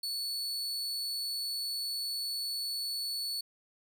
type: tone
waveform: 40% pulse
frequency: 4435 Hz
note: C#8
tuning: in tune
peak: -32 dBFS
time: 0.03-3.41 s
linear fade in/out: 5 ms
effects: none